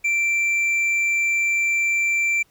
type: tone with hard clipping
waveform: triangle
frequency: 2349 Hz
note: D7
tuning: in tune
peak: -19 dBFS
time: 0.04-2.43 s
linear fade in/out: 10 ms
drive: 7 dB
effects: pink hiss -61 dBFS RMS until 2.5 s